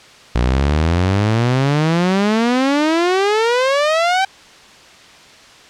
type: exponential sweep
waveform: sawtooth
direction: up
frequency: 57.9 to 784 Hz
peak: -9 dBFS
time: 0.35-4.25 s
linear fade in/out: 5 ms
effects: white hiss -42 dBFS RMS until 5.69 s + low-pass 5000 Hz 12 dB/octave